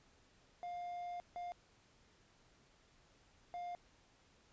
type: tone bursts at uneven times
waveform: triangle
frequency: 705 Hz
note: F5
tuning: 16 cents sharp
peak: -40 dBFS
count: 3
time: 0.63-1.2 / 1.36-1.52 / 3.54-3.75 s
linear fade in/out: 0 ms
effects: pink hiss -69 dBFS RMS until 4.52 s + resampled to 16000 Hz